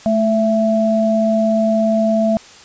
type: tone pair together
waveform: sine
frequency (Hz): 218.4 / 664.7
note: A3 / E5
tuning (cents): -13 / +14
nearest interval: octave + perfect fifth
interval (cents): 1927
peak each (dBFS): -15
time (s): 0.06-2.37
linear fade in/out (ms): 0
effects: white hiss -41 dBFS RMS until 2.64 s + resampled to 16000 Hz